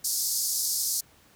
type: band-pass noise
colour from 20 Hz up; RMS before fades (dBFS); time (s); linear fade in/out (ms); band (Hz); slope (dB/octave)
pink; -28; 0.04-1.01; 10; 4700 to 15000; 48
effects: pink hiss -58 dBFS RMS until 1.35 s + high-pass 60 Hz 12 dB/octave